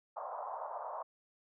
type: band-pass noise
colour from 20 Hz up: white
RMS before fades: -42 dBFS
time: 0.16-1.03 s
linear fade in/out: 10 ms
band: 570 to 1100 Hz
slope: 48 dB/octave
effects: none